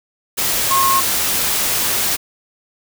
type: tone in noise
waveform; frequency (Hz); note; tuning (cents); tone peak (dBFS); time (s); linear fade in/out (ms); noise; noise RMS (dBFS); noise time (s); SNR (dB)
sine; 1078; C#6; -49; -13; 0.7-1.01; 20; white; -18; 0.37-2.17; +2
effects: none